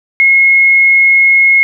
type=tone; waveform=sine; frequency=2165 Hz; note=C#7; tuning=41 cents flat; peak=-4 dBFS; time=0.2-1.63 s; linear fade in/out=0 ms; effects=none